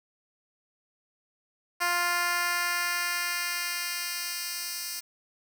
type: tone with high-pass filter sweep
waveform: 10% pulse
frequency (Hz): 350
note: F4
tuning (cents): +4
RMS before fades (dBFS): -30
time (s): 1.8-5.01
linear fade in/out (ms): 20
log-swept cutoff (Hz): 830 to 5000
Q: 0.8
effects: 8-bit